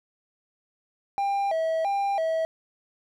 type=tone with vibrato; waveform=triangle; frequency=718 Hz; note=F5; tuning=48 cents sharp; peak=-21 dBFS; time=1.18-2.45 s; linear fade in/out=0 ms; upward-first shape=square; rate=1.5 Hz; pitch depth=180 cents each way; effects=none